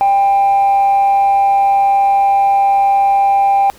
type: tone with amplitude modulation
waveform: sine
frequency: 793 Hz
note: G5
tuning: 20 cents sharp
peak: -5 dBFS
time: 0.01-3.7 s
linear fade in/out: 0 ms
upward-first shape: sine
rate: 215 Hz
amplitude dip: 35%
effects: tanh soft clip ceiling -6 dBFS + pink hiss -43 dBFS RMS until 3.78 s